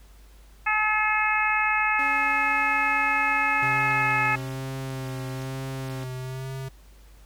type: harmonic tone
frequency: 428.6 Hz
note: A4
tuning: 45 cents flat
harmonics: 2 / 3 / 4 / 5 / 6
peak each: -27 / -27 / -27 / -27 / -27 dBFS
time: 0.66-4.36 s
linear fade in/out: 10 ms
type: tone with pitch glide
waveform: sawtooth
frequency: 277.5 to 266.8 Hz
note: C#4 to C4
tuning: +2 to +34 cents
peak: -33 dBFS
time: 1.99-6.04 s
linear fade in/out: 2 ms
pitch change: -68 cents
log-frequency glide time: 3.63-4.72 s
type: tone with vibrato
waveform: square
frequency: 130.81 Hz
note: C3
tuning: in tune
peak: -32 dBFS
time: 3.62-6.69 s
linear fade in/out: 10 ms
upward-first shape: sine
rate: 1.1 Hz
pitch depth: 33 cents each way
effects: added 50 Hz sine -48 dBFS peak until 7.25 s + pink hiss -58 dBFS RMS until 7.25 s